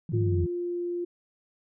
sine tone bursts, 164.81 Hz, E3, in tune, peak -30 dBFS, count 7, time 0.09-0.464 s, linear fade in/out 2 ms, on 32 ms, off 25 ms
sine linear sweep, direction down, 113.3 to 83 Hz, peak -23 dBFS, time 0.12-0.46 s, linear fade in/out 20 ms
sine tone with pitch glide, 351.6 to 349.4 Hz, F4 to F4, +12 to +1 cents, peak -28 dBFS, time 0.13-1.05 s, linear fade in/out 10 ms, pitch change -11 cents, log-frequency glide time 0.36-0.82 s
effects none

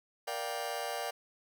sawtooth chord, G minor seventh, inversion first, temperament just, 470.4 / 588 / 705.6 / 784 Hz, Bb4 / D5 / F5 / G5, +16 / +2 / +18 / 0 cents, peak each -38 / -36 / -36 / -36 dBFS, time 0.27-1.11 s, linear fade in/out 10 ms, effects none

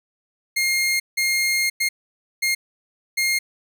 sawtooth tone bursts at uneven times, 2130 Hz, C7, 30 cents sharp, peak -15 dBFS, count 5, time 0.56-1 / 1.17-1.7 / 1.8-1.89 / 2.42-2.55 / 3.17-3.39 s, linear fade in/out 10 ms, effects none

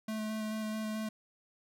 square tone with vibrato, 216.8 Hz, A3, 25 cents flat, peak -35 dBFS, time 0.08-1.09 s, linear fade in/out 5 ms, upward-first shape square, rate 4.6 Hz, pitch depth 10 cents each way, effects none

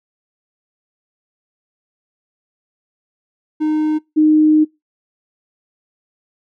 triangle / sine tone pair in turn, 307.9 / 307.9 Hz, D#4 / D#4, -18 / -18 cents, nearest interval unison, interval 0 cents, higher neither, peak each -12 / -8 dBFS, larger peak second, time 3.6-3.99 / 4.16-4.65 s, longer second, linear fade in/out 20 ms, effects noise-tail reverb RT60 0.2 s tail -23 dB re dry

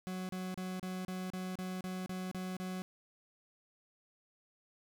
40% pulse tone bursts, 185 Hz, F#3, in tune, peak -37 dBFS, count 11, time 0.07-2.82 s, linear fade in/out 0 ms, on 220 ms, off 33 ms, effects none

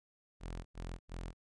sawtooth tone bursts, 43 Hz, F1, 26 cents flat, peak -37 dBFS, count 3, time 0.4-1.334 s, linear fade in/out 50 ms, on 250 ms, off 92 ms, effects resampled to 22050 Hz

